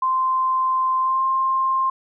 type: tone with pitch glide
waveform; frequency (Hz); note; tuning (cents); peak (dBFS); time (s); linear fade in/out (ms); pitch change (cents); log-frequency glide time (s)
sine; 1041 to 1056.8; C6 to C6; -9 to +17; -17; 0.02-1.9; 5; +26; 1-1.23
effects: none